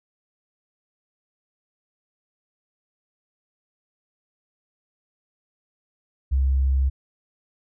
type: tone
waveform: sine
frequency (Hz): 67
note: C2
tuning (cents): +42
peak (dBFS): -16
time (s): 6.31-6.9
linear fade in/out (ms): 20
effects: tanh soft clip ceiling -13 dBFS